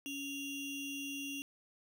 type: ring-modulated tone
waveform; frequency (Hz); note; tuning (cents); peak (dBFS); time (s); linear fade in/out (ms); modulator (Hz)
square; 1530; G6; -42; -37; 0.06-1.42; 0; 1250
effects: none